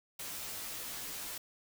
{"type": "noise with comb filter", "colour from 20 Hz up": "white", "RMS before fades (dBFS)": -42, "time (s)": [0.19, 1.38], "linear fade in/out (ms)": 5, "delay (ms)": 15, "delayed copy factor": -0.75, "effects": []}